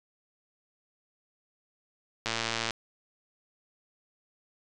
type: click train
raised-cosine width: 0.2 ms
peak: -12 dBFS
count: 52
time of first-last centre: 2.26-2.707 s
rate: 114 Hz
effects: resampled to 24000 Hz